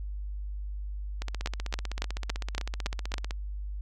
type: two click trains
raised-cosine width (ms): 0.2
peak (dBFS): -12 / -18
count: 7 / 34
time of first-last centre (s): 1.46-3.141 / 1.22-3.309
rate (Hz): 3.57 / 15.8
effects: added 50 Hz sine -33 dBFS peak until 3.81 s